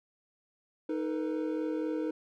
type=tone cluster; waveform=triangle; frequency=312.5 / 448.2 / 492.2 Hz; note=D#4 / A4 / B4; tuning=+8 / +32 / -6 cents; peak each=-30 / -36 / -35 dBFS; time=0.89-2.11 s; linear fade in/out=5 ms; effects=none